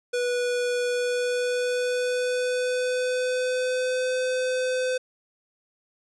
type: tone with pitch glide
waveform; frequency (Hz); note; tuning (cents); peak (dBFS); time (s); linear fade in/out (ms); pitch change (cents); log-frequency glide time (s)
square; 490 to 509.6; B4 to C5; -14 to -46; -24; 0.13-4.98; 10; +68; 0.87-4.17
effects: resampled to 22050 Hz